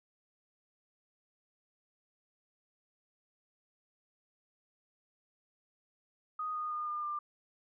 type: tone with pitch steps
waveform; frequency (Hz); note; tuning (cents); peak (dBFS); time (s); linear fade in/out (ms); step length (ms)
sine; 1244 / 1231.1 / 1218.4 / 1205.8 / 1193.3; D#6 / D#6 / D#6 / D6 / D6; -1 / -19 / -37 / +45 / +27; -34; 6.39-7.19; 5; 160
effects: none